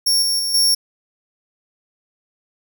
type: tone with level steps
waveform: sawtooth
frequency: 5500 Hz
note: F8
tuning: 27 cents flat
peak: -11 / -14 / -17 / -10 dBFS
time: 0.06-0.75 s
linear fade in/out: 10 ms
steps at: 0.22 / 0.39 / 0.54 s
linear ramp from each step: 5 ms
effects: none